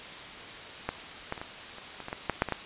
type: clicks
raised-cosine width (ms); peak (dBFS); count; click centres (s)
0.5; -14 / -16 / -26 / -22 / -27 / -25 / -22 / -18 / -11 / -8 / -18 / -13; 12; 0.89 / 1.324 / 1.378 / 1.415 / 1.784 / 2.003 / 2.084 / 2.129 / 2.297 / 2.421 / 2.487 / 2.523
effects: white hiss -42 dBFS RMS until 2.65 s + resampled to 8000 Hz